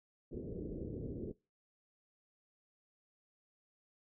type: low-pass noise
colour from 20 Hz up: white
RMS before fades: -43 dBFS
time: 0.31-1.33 s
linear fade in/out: 20 ms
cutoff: 460 Hz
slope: 48 dB/octave
effects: noise-tail reverb RT60 0.3 s tail -24 dB re dry